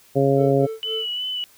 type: harmonic tone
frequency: 137.5 Hz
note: C#3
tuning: 14 cents flat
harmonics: 1 / 2 / 3 / 4 / 5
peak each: -21 / -22 / -19 / -21 / -26 dBFS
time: 0.15-0.67 s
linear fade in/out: 20 ms
type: tone with tremolo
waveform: triangle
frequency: 443.4 Hz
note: A4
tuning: 13 cents sharp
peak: -24 dBFS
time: 0.36-1.1 s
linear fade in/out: 50 ms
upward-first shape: sine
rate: 3.8 Hz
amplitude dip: 100%
type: tone with vibrato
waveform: sine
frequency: 2976 Hz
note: F#7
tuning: 9 cents sharp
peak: -24 dBFS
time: 0.83-1.44 s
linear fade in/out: 0 ms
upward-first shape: sine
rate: 2.8 Hz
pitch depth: 28 cents each way
effects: white hiss -53 dBFS RMS until 1.57 s